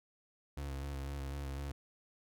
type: tone with vibrato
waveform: 35% pulse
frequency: 69.3 Hz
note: C#2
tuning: in tune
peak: -37 dBFS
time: 0.57-1.72 s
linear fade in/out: 5 ms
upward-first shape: square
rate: 4 Hz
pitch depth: 27 cents each way
effects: none